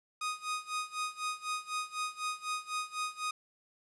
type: tone with tremolo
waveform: sawtooth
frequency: 1244.5 Hz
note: D#6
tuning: in tune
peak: -28 dBFS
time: 0.21-3.31 s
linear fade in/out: 5 ms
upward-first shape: sine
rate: 4 Hz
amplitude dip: 90%
effects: resampled to 24000 Hz + 10-bit

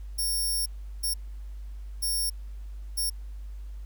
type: tone bursts at uneven times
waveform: 5% pulse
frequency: 5500 Hz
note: F8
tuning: 27 cents flat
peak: -20 dBFS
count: 4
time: 0.18-0.66 / 1.03-1.14 / 2.02-2.3 / 2.97-3.1 s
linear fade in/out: 10 ms
effects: added 50 Hz sine -36 dBFS peak until 3.85 s + pink hiss -63 dBFS RMS until 3.85 s

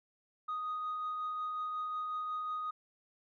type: tone with tremolo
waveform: sine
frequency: 1244.5 Hz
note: D#6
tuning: in tune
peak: -32 dBFS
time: 0.48-2.71 s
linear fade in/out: 10 ms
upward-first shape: triangle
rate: 5.5 Hz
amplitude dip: 30%
effects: tanh soft clip ceiling -32 dBFS

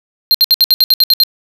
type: tone bursts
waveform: square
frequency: 4186 Hz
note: C8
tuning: in tune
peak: -6 dBFS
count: 10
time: 0.31-1.235 s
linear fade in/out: 0 ms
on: 34 ms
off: 65 ms
effects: none

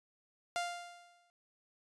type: tone with exponential decay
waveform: sawtooth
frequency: 698.5 Hz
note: F5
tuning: in tune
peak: -28 dBFS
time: 0.56-1.3 s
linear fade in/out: 0 ms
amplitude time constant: 160 ms
effects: resampled to 22050 Hz

